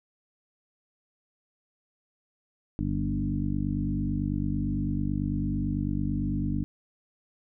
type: harmonic tone with a mistuned harmonic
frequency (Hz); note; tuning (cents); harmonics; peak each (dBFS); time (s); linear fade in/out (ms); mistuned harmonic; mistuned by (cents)
49; G1; 0; 1 / 2 / 3 / 4 / 5 / 6; -33 / -33 / -33 / -33 / -33 / -33; 2.79-6.64; 0; 3; +15
effects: none